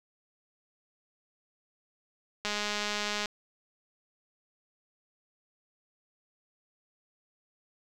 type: click train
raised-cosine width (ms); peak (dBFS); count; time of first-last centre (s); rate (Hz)
0.2; -15; 169; 2.45-3.258; 208
effects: none